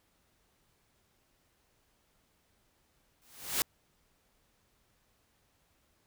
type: noise with exponential growth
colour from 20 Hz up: white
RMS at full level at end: -27 dBFS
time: 3.22-3.62 s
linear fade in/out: 0 ms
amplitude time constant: 85 ms
effects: pink hiss -72 dBFS RMS until 6.06 s